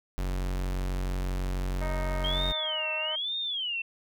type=tone; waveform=45% pulse; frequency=46.13 Hz; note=F#1; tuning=4 cents flat; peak=-28 dBFS; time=0.18-2.52 s; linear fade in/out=0 ms
type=harmonic tone; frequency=311.1 Hz; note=D#4; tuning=in tune; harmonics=2 / 3 / 4 / 5 / 6 / 7; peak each=-36 / -41 / -43 / -47 / -47 / -45 dBFS; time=1.81-3.16 s; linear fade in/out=10 ms
type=tone with vibrato; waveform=sine; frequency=3136 Hz; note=G7; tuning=in tune; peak=-29 dBFS; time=2.24-3.82 s; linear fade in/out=5 ms; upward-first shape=sine; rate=1.1 Hz; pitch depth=270 cents each way
effects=none